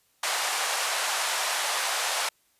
pink band-pass noise, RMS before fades -28 dBFS, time 0.23-2.29 s, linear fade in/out 5 ms, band 660 to 11000 Hz, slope 24 dB/octave, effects white hiss -67 dBFS RMS until 2.59 s + resampled to 32000 Hz

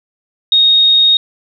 sine tone, 3729 Hz, A#7, in tune, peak -6 dBFS, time 0.52-1.17 s, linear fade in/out 2 ms, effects none

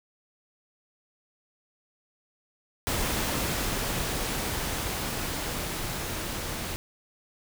pink noise with level ramp, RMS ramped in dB -28 to -34 dBFS, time 2.87-6.76 s, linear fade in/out 0 ms, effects none

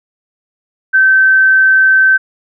sine tone, 1544 Hz, G6, 27 cents flat, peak -5 dBFS, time 0.93-2.18 s, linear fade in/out 20 ms, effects none

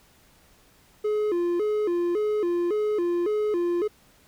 triangle tone with vibrato, 383.7 Hz, G4, 37 cents flat, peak -20 dBFS, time 1.04-3.88 s, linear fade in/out 10 ms, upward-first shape square, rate 1.8 Hz, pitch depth 170 cents each way, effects pink hiss -58 dBFS RMS until 4.27 s

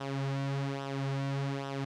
sawtooth tone with flanger, 137.6 Hz, C#3, 12 cents flat, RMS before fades -34 dBFS, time 0-1.85 s, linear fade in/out 10 ms, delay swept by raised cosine 0.44 to 4.94 ms, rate 1.2 Hz, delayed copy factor -0.65, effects low-pass 5000 Hz 12 dB/octave

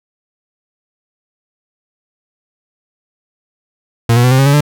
40% pulse tone with pitch steps, 116.4 / 121.06 / 125.91 / 130.96 / 136.2 / 141.66 / 147.33 Hz, A#2 / B2 / B2 / C3 / C#3 / C#3 / D3, -2 / -34 / +34 / +2 / -30 / +38 / +6 cents, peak -6 dBFS, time 4.09-4.608 s, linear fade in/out 5 ms, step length 74 ms, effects none

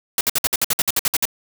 white noise bursts, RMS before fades -18 dBFS, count 13, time 0.18-1.254 s, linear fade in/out 2 ms, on 30 ms, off 57 ms, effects none

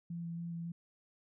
sine tone with vibrato, 169.1 Hz, E3, 44 cents sharp, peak -38 dBFS, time 0.1-0.72 s, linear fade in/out 5 ms, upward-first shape square, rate 3.6 Hz, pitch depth 10 cents each way, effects none

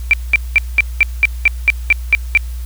sine tone bursts, 2349 Hz, D7, in tune, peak -5 dBFS, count 11, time 0.11-2.374 s, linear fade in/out 0 ms, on 24 ms, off 200 ms, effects added 60 Hz sine -21 dBFS peak until 2.65 s + white hiss -42 dBFS RMS until 2.65 s

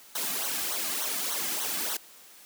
white noise with flanger, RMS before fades -31 dBFS, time 0.15-1.97 s, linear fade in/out 5 ms, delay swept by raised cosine 0.4 to 2.2 ms, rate 3.4 Hz, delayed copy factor -0.8, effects white hiss -52 dBFS RMS until 2.45 s + high-pass 200 Hz 12 dB/octave

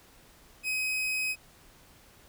40% pulse tone, 2528 Hz, D#7, 27 cents sharp, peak -27 dBFS, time 0.63-1.36 s, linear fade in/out 50 ms, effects pink hiss -57 dBFS RMS until 2.28 s

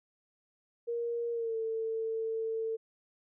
sine tone with pitch glide, 470 to 447.5 Hz, A#4 to A4, +14 to +29 cents, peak -31 dBFS, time 0.87-2.77 s, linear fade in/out 20 ms, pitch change -85 cents, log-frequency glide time 1.32-1.56 s, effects none

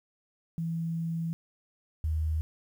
sine tone pair in turn, 165.1 / 78.59 Hz, E3 / D#2, +3 / +18 cents, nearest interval octave + minor second, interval 1285 cents, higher first, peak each -29 / -26 dBFS, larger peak second, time 0.58-1.33 / 2.04-2.41 s, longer first, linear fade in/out 0 ms, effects 10-bit

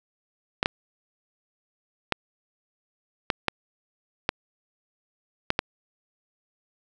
clicks, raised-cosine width 0.3 ms, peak -5 dBFS, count 8, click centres 0.629 / 0.659 / 2.123 / 3.302 / 3.483 / 4.291 / 5.504 / 5.591 s, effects none

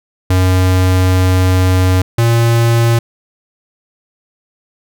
square tone pair in turn, 92.4 / 116.42 Hz, F#2 / A#2, -2 / -2 cents, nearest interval major third, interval 400 cents, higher second, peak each -9 dBFS, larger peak neither, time 0.3-2.02 / 2.18-2.99 s, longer first, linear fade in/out 5 ms, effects none

